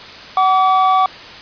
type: tone pair together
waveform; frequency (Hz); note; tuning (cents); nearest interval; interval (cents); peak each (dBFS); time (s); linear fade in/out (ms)
triangle; 752 / 1148.9; F#5 / D6; +28 / -38; perfect fifth; 734; -11; 0.37-1.06; 2
effects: white hiss -34 dBFS RMS until 1.41 s + resampled to 11025 Hz